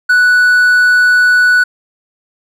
triangle tone, 1480 Hz, F#6, in tune, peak -4 dBFS, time 0.09-1.64 s, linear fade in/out 10 ms, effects none

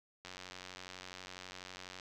click train, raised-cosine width 0.2 ms, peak -29 dBFS, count 162, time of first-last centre 0.25-1.998 s, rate 92.1 Hz, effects none

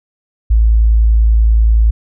sine tone, 55.2 Hz, A1, 6 cents sharp, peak -6 dBFS, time 0.5-1.91 s, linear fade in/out 10 ms, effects none

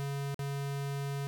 square tone with dropouts, 140 Hz, C#3, 18 cents sharp, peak -34 dBFS, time 0-1.27 s, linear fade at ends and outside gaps 0 ms, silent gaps 0.344-0.392 s, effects none

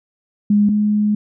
sine tone pair in turn, 206.5 / 209.6 Hz, G#3 / G#3, -10 / +16 cents, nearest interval unison, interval 26 cents, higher second, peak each -10 / -13 dBFS, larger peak first, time 0.5-0.69 / 0.69-1.15 s, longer second, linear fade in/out 5 ms, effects none

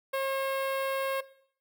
sawtooth tone with notch filter, 539 Hz, C#5, 49 cents flat, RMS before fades -30 dBFS, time 0.13-1.21 s, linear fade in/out 10 ms, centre 6400 Hz, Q 0.7, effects noise-tail reverb RT60 0.6 s tail -18 dB re dry

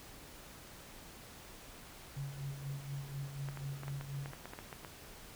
sine tone with tremolo, 139.1 Hz, C#3, 6 cents sharp, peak -37 dBFS, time 2.16-4.32 s, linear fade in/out 10 ms, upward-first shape sine, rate 4.1 Hz, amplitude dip 65%
clicks, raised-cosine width 0.5 ms, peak -30 dBFS, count 12, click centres 3.487 / 3.573 / 3.834 / 3.881 / 4.011 / 4.259 / 4.334 / 4.456 / 4.535 / 4.589 / 4.728 / 4.848 s
effects pink hiss -53 dBFS RMS until 5.35 s

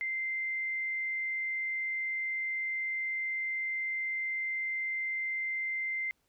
sine tone, 2084 Hz, C7, 7 cents flat, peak -31 dBFS, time 0.01-6.11 s, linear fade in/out 0 ms, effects pink hiss -75 dBFS RMS until 6.28 s

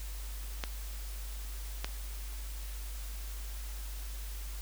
clicks, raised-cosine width 0.2 ms, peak -16 dBFS, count 2, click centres 0.638 / 1.845 s, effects added 50 Hz sine -38 dBFS peak until 4.61 s + white hiss -49 dBFS RMS until 4.61 s

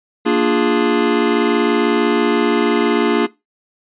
square chord, Bb dominant seventh, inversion none, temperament equal, 233.1 / 293.7 / 349.2 / 415.3 Hz, Bb3 / D4 / F4 / Ab4, 0 / 0 / 0 / 0 cents, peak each -19 dBFS, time 0.25-3.27 s, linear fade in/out 20 ms, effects noise-tail reverb RT60 0.2 s tail -18 dB re dry + resampled to 8000 Hz

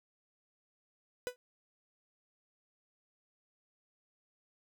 45% pulse tone with exponential decay, 496 Hz, B4, 7 cents sharp, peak -30 dBFS, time 1.27-1.36 s, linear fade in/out 0 ms, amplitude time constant 19 ms, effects none

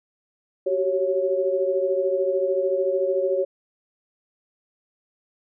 sine tone cluster, 374.1 / 387.6 / 553 Hz, F#4 / G4 / C#5, +19 / -20 / -4 cents, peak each -27 / -25 / -22 dBFS, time 0.66-3.45 s, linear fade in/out 10 ms, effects none

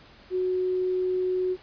sine tone, 368.2 Hz, F#4, 8 cents flat, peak -23 dBFS, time 0.3-1.57 s, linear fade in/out 50 ms, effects pink hiss -52 dBFS RMS until 1.62 s + resampled to 11025 Hz

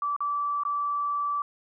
sine tone with dropouts, 1159 Hz, D6, 23 cents flat, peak -25 dBFS, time 0.02-1.42 s, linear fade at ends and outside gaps 2 ms, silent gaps 0.164-0.205 / 0.635-0.651 s, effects none

